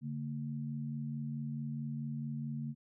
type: tone pair together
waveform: sine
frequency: 143.5 / 228.1 Hz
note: D3 / A#3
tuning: -40 / -37 cents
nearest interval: minor sixth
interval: 803 cents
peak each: -38 / -40 dBFS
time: 0.01-2.75 s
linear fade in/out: 50 ms
effects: none